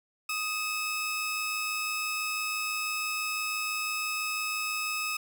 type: tone pair together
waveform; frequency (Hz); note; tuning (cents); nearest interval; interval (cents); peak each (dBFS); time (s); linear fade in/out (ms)
sawtooth; 1244.5 / 2595; D#6 / E7; 0 / -28; octave + minor second; 1272; -31 / -28; 0.29-5.17; 5
effects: none